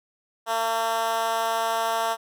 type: tone with high-pass filter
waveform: 10% pulse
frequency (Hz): 226.6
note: A#3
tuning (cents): -49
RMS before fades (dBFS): -25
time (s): 0.46-2.17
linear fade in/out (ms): 50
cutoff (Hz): 730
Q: 1.9
effects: none